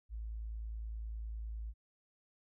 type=tone; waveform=sine; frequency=54.9 Hz; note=A1; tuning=3 cents flat; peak=-39 dBFS; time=0.09-1.74 s; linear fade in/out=50 ms; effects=none